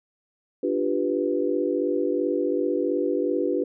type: chord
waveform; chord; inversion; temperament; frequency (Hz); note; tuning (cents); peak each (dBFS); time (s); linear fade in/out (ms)
sine; G dominant seventh; second; equal; 293.7 / 349.2 / 392 / 493.9; D4 / F4 / G4 / B4; 0 / 0 / 0 / 0; -27; 0.63-3.64; 5
effects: none